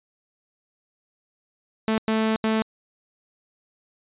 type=tone bursts at uneven times; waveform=sawtooth; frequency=220 Hz; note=A3; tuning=in tune; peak=-16 dBFS; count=3; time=1.88-1.98 / 2.08-2.36 / 2.44-2.62 s; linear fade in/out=0 ms; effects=resampled to 8000 Hz